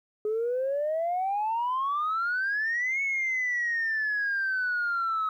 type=exponential two-way sweep; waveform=sine; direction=up then down; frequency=419.2 to 2217 to 1276 Hz; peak=-24 dBFS; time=0.25-5.29 s; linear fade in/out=2 ms; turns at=3.02 s; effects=tanh soft clip ceiling -22 dBFS + 11-bit